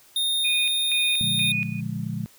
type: tone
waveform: square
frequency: 3669 Hz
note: A#7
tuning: 28 cents flat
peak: -22 dBFS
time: 0.16-1.52 s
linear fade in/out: 2 ms
type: tone with tremolo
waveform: sine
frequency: 2475 Hz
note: D#7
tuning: 10 cents flat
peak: -23 dBFS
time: 0.44-1.81 s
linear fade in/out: 10 ms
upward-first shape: square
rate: 2.1 Hz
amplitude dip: 80%
type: chord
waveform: sine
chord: Bb dominant seventh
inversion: none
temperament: just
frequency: 116.54 / 145.68 / 174.81 / 209.8 Hz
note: Bb2 / D3 / F3 / Ab3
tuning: 0 / -14 / +2 / +18 cents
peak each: -32 dBFS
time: 1.21-2.26 s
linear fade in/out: 0 ms
effects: white hiss -54 dBFS RMS until 2.38 s